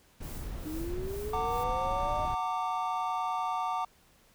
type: noise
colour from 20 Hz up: brown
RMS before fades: -38 dBFS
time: 0.2-2.35 s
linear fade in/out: 10 ms
type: noise with tremolo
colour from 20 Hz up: blue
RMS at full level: -48 dBFS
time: 0.22-1.64 s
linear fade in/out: 10 ms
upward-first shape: sine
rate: 2.3 Hz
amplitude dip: 80%
type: linear sweep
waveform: sine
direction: up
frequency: 300 to 616 Hz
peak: -35 dBFS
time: 0.65-2.26 s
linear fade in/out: 10 ms
type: chord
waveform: triangle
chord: Gb augmented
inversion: none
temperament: equal with one note detuned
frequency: 740 / 910.5 / 1174.7 Hz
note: Gb5 / Bb5 / D6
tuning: 0 / -41 / 0 cents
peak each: -32 dBFS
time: 1.33-3.85 s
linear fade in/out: 5 ms
effects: pink hiss -63 dBFS RMS until 4.34 s